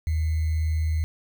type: tone with sample-and-hold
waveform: sine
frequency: 79 Hz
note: D#2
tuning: 27 cents sharp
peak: -21 dBFS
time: 0.07-1.04 s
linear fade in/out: 0 ms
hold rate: 2100 Hz
effects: none